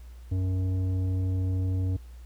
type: tone with tanh clipping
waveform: sine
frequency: 93.1 Hz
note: F#2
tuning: 11 cents sharp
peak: -26 dBFS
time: 0.31-1.97 s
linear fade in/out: 10 ms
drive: 10 dB
effects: added 60 Hz sine -42 dBFS peak until 2.25 s + pink hiss -61 dBFS RMS until 2.25 s